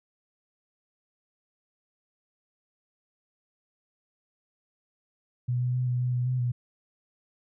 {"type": "tone with pitch steps", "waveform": "sine", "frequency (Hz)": [123.3, 124.5, 126.1, 123.7, 124.8, 123.5, 127.2, 122.3], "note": ["B2", "B2", "B2", "B2", "B2", "B2", "C3", "B2"], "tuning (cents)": [-2, 14, 36, 3, 19, 0, -48, -16], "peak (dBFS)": -24, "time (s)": [5.48, 6.52], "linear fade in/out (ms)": 10, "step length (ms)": 130, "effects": []}